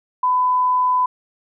sine tone, 1003 Hz, B5, 26 cents sharp, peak -14 dBFS, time 0.23-1.06 s, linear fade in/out 5 ms, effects none

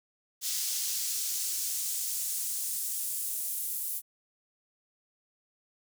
pink noise with high-pass filter sweep, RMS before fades -33 dBFS, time 0.41-4.02 s, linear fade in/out 50 ms, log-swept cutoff 5100 to 11000 Hz, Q 1.1, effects none

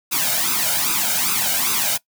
white noise with flanger, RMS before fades -20 dBFS, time 0.11-1.98 s, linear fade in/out 20 ms, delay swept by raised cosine 0.8 to 1.36 ms, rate 2.5 Hz, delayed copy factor +0.8, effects noise-tail reverb RT60 0.1 s tail -21 dB re dry + high-pass 150 Hz 12 dB/octave

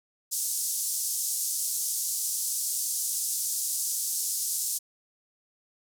white band-pass noise, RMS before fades -30 dBFS, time 0.31-4.79 s, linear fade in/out 20 ms, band 5600 to 12000 Hz, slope 24 dB/octave, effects none

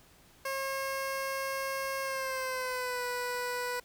15% pulse tone with pitch glide, 540 to 492.3 Hz, C#5 to B4, -45 to -6 cents, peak -26 dBFS, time 0.45-3.8 s, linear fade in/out 5 ms, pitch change -161 cents, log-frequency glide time 2.02-3.04 s, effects pink hiss -60 dBFS RMS until 3.84 s

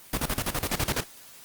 pink noise with tremolo, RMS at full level -26 dBFS, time 0.13-1.04 s, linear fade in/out 5 ms, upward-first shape square, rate 12 Hz, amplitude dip 80%, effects white hiss -49 dBFS RMS until 1.44 s + Opus 24 kbps

